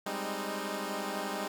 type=chord; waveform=10% pulse; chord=Ab major seventh; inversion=third; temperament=equal with one note detuned; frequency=196 / 207.7 / 261.6 / 309.3 Hz; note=G3 / Ab3 / C4 / Eb4; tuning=0 / 0 / 0 / -10 cents; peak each=-30 / -31 / -34 / -31 dBFS; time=0.06-1.48 s; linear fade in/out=5 ms; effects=none